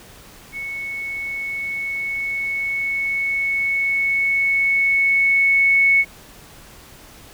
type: tone with level ramp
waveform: sine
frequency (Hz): 2209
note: C#7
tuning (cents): -7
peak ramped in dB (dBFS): -26 to -11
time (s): 0.52-6.05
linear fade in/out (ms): 50
effects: pink hiss -44 dBFS RMS until 7.33 s